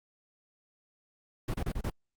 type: noise bursts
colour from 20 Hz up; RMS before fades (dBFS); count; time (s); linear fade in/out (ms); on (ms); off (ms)
brown; -32; 5; 1.48-1.9; 5; 60; 30
effects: Opus 48 kbps